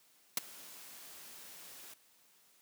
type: noise with ADSR envelope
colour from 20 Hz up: white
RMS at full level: -29 dBFS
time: 0.37-1.94 s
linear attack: 3 ms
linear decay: 16 ms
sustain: -23 dB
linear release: 6 ms
effects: white hiss -67 dBFS RMS until 2.61 s + high-pass 150 Hz 12 dB/octave